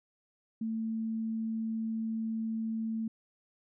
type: tone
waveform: sine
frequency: 223.2 Hz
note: A3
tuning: 25 cents sharp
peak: -31 dBFS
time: 0.61-3.08 s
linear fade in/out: 5 ms
effects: none